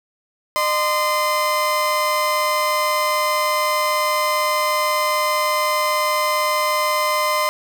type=tone pair together; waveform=30% pulse; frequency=608.5 / 1035 Hz; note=D#5 / C6; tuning=-39 / -19 cents; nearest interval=major sixth; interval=920 cents; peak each=-19 / -16 dBFS; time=0.56-7.49 s; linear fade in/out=0 ms; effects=none